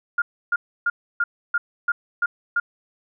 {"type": "tone bursts", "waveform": "sine", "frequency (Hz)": 1413, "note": "F6", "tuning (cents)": 20, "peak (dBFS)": -17, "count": 8, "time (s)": [0.18, 2.6], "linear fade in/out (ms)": 5, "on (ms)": 40, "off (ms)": 300, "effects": []}